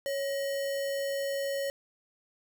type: tone with sample-and-hold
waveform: sine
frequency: 554.4 Hz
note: C#5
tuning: in tune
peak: -29 dBFS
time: 0.06-1.7 s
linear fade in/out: 0 ms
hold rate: 2450 Hz
effects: none